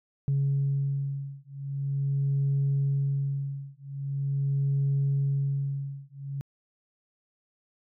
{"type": "beating tone pair", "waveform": "sine", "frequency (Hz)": [138.59, 139.02], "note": ["C#3", "C#3"], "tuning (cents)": [0, 5], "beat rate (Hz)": 0.43, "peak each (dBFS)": -27, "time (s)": [0.28, 6.41], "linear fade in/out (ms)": 0, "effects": ["tanh soft clip ceiling -19 dBFS"]}